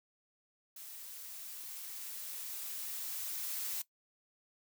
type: noise with level ramp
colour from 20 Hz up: blue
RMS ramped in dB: -49 to -38 dBFS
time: 0.76-3.82 s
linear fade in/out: 5 ms
effects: noise-tail reverb RT60 0.1 s tail -18 dB re dry